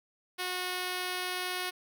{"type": "tone", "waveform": "5% pulse", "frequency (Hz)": 364.3, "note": "F#4", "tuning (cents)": -27, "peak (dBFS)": -21, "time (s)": [0.38, 1.71], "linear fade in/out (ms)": 20, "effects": []}